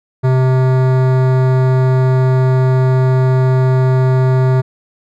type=tone with hard clipping; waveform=sine; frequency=129.6 Hz; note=C3; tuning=16 cents flat; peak=-11 dBFS; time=0.23-4.62 s; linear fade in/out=20 ms; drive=17 dB; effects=none